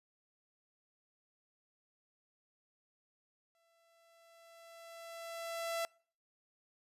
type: tone with exponential growth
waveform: sawtooth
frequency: 669 Hz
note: E5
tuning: 25 cents sharp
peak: -30 dBFS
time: 3.55-5.85 s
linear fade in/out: 0 ms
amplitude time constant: 500 ms
effects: noise-tail reverb RT60 0.5 s tail -26 dB re dry + resampled to 32000 Hz